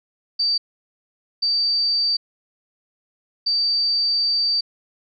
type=tone bursts at uneven times; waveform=sine; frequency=4634 Hz; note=D8; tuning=24 cents flat; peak=-17 dBFS; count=3; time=0.39-0.58 / 1.42-2.17 / 3.46-4.61 s; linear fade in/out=10 ms; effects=none

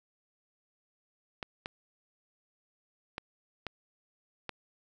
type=clicks; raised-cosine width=0.3 ms; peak=-20 dBFS; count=5; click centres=1.428 / 1.659 / 3.181 / 3.667 / 4.493 s; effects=none

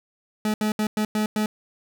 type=tone bursts at uneven times; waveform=40% pulse; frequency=213.6 Hz; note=G#3; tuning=49 cents sharp; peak=-20 dBFS; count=6; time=0.45-0.54 / 0.61-0.72 / 0.79-0.87 / 0.97-1.05 / 1.15-1.26 / 1.36-1.46 s; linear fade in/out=2 ms; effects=none

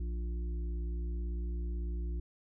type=harmonic tone with a mistuned harmonic; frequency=58.27 Hz; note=A#1; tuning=in tune; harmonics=1 / 3 / 5 / 6; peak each=-33 / -48 / -53 / -51 dBFS; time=0-2.2 s; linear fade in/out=5 ms; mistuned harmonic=1; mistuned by=+19 cents; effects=none

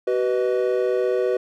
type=chord; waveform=triangle; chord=B major; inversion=second; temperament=equal with one note detuned; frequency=378.9 / 493.9 / 622.3 Hz; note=F#4 / B4 / D#5; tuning=+41 / 0 / 0 cents; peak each=-20 / -20 / -26 dBFS; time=0.07-1.37 s; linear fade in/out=5 ms; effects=none

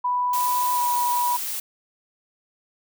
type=tone with pitch glide; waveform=sine; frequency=987.8 to 973.1 Hz; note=B5 to B5; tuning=0 to -26 cents; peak=-20 dBFS; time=0.04-1.37 s; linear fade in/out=10 ms; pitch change=-26 cents; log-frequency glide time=0.74-0.81 s
type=noise; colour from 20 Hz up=blue; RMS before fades=-29 dBFS; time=0.33-1.6 s; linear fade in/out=5 ms
effects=none

